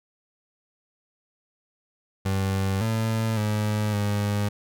30% pulse tone with pitch steps, 96.7 / 111.8 / 106.1 / 102.9 Hz, G2 / A2 / G#2 / G#2, -23 / +28 / +38 / -16 cents, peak -20 dBFS, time 2.25-4.49 s, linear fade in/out 10 ms, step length 560 ms, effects none

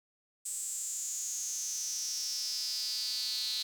square tone with high-pass filter sweep, 116.54 Hz, A#2, in tune, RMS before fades -36 dBFS, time 0.45-3.63 s, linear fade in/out 10 ms, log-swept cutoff 8000 to 4100 Hz, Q 8.4, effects none

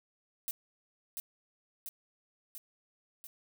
violet noise with echo, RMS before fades -36 dBFS, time 0.48-0.51 s, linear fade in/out 0 ms, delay 690 ms, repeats 4, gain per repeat -3 dB, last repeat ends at 3.27 s, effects none

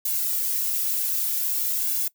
violet noise with flanger, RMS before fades -25 dBFS, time 0.05-2.08 s, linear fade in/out 5 ms, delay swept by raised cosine 1.6 to 2.9 ms, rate 0.53 Hz, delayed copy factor -0.9, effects noise-tail reverb RT60 0.1 s tail -20 dB re dry

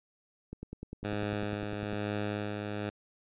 click train, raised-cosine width 3 ms, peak -27 dBFS, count 15, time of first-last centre 0.53-1.931 s, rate 9.99 Hz
10% pulse tone with tremolo, 103.83 Hz, G#2, in tune, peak -23 dBFS, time 1.04-2.9 s, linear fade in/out 10 ms, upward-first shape sine, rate 1.1 Hz, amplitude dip 35%
effects resampled to 8000 Hz

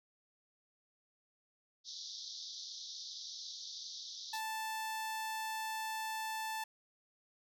pink band-pass noise, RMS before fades -47 dBFS, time 1.84-4.41 s, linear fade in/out 50 ms, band 3500 to 6100 Hz, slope 96 dB/octave
sawtooth tone, 880 Hz, A5, in tune, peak -34 dBFS, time 4.33-6.64 s, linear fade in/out 5 ms
effects none

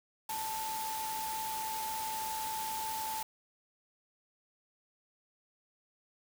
sine tone in noise, 880 Hz, A5, in tune, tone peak -36 dBFS, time 0.29-3.23 s, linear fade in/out 5 ms, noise white, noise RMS -41 dBFS, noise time 0.29-3.23 s, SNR +2 dB, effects none

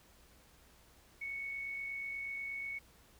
sine tone with amplitude modulation, 2217 Hz, C#7, in tune, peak -37 dBFS, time 1.21-2.79 s, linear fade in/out 10 ms, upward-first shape sine, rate 48.3 Hz, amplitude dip 30%, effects added 60 Hz sine -68 dBFS peak until 3.19 s + pink hiss -64 dBFS RMS until 3.19 s

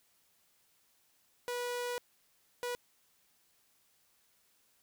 sawtooth tone bursts at uneven times, 487.8 Hz, B4, 21 cents flat, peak -31 dBFS, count 2, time 1.48-1.98 / 2.63-2.75 s, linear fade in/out 0 ms, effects white hiss -71 dBFS RMS until 4.82 s

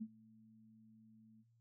sine tone with ADSR envelope, 220 Hz, A3, in tune, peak -39 dBFS, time 0-1.44 s, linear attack 19 ms, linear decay 55 ms, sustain -23 dB, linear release 37 ms, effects noise-tail reverb RT60 0.2 s tail -24 dB re dry + added 116 Hz sine -70 dBFS peak until 1.6 s

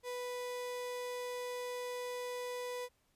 35% pulse tone, 493.9 Hz, B4, in tune, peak -37 dBFS, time 0.03-2.89 s, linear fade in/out 50 ms, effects pink hiss -75 dBFS RMS until 3.15 s + resampled to 32000 Hz

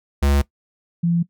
square / sine tone pair in turn, 70.4 / 170.37 Hz, C#2 / F3, +27 / -43 cents, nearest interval octave + minor third, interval 1530 cents, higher second, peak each -15 dBFS, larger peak neither, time 0.22-0.42 / 1.03-1.23 s, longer neither, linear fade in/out 10 ms, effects noise-tail reverb RT60 0.1 s tail -19 dB re dry

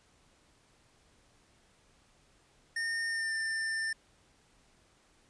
square tone with pitch glide, 1827 to 1790.4 Hz, A#6 to A6, -35 to +30 cents, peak -32 dBFS, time 2.76-3.93 s, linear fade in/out 5 ms, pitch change -35 cents, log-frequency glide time 3.08-3.33 s, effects pink hiss -66 dBFS RMS until 5.29 s + resampled to 22050 Hz

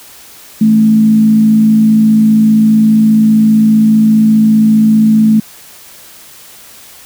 sine tone with frequency modulation, 218 Hz, A3, 16 cents flat, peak -4 dBFS, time 0.61-5.4 s, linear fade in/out 5 ms, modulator 55.1 Hz, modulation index 0.31, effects white hiss -36 dBFS RMS until 7.05 s

